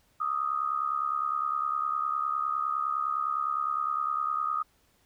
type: tone with amplitude modulation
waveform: sine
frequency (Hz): 1244.5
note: D#6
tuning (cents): 0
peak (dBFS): -23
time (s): 0.2-4.63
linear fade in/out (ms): 10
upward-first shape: sine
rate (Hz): 69.8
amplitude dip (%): 80
effects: pink hiss -67 dBFS RMS until 5.05 s